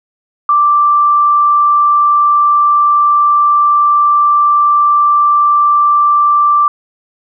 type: tone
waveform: sine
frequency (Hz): 1174.7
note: D6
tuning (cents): 0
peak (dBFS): -6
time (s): 0.49-6.68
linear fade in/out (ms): 2
effects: none